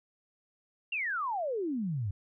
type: exponential sweep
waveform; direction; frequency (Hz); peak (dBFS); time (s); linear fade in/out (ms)
sine; down; 2831 to 91.8; -30; 0.92-2.11; 5
effects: none